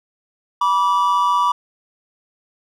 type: tone pair together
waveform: triangle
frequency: 976 / 1160.7 Hz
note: B5 / D6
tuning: -21 / -21 cents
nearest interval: minor third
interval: 300 cents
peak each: -15 dBFS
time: 0.61-1.52 s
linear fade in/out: 5 ms
effects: none

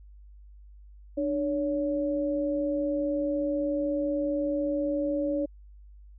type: tone pair together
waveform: sine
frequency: 299.2 / 564.8 Hz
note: D4 / C#5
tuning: +32 / +32 cents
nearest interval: major seventh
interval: 1100 cents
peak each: -28 dBFS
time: 1.17-5.46 s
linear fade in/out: 10 ms
effects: added 50 Hz sine -47 dBFS peak until 6.18 s

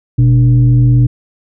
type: tone with frequency modulation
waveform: sine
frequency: 123 Hz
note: B2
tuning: 7 cents flat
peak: -5 dBFS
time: 0.18-1.07 s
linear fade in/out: 10 ms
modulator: 170 Hz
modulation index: 0.45
effects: none

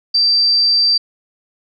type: tone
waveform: sine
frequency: 4682 Hz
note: D8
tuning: 6 cents flat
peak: -10 dBFS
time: 0.14-0.98 s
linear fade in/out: 10 ms
effects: none

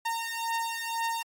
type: beating tone pair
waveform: sawtooth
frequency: 917 / 919 Hz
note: A#5 / A#5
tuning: -29 / -25 cents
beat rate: 2 Hz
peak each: -29 / -29 dBFS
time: 0.05-1.23 s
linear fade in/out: 10 ms
effects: AAC 64 kbps

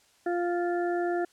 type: harmonic tone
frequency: 349.2 Hz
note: F4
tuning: in tune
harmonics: 1 / 2 / 4 / 5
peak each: -27 / -31 / -40 / -40 dBFS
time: 0.26-1.25 s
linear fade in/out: 5 ms
effects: white hiss -63 dBFS RMS until 1.32 s + low-pass 9000 Hz 12 dB/octave

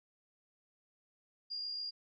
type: tone with amplitude modulation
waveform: sine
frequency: 4818 Hz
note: D8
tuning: 43 cents sharp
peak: -36 dBFS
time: 1.5-1.91 s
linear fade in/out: 20 ms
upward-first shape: sine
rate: 67.2 Hz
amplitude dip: 35%
effects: none

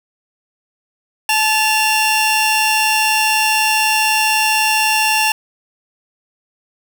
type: tone pair together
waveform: sawtooth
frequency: 868 / 2756 Hz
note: A5 / F7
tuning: -24 / -24 cents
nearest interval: octave + minor sixth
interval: 2000 cents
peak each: -12 dBFS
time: 1.29-5.32 s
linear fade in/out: 2 ms
effects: none

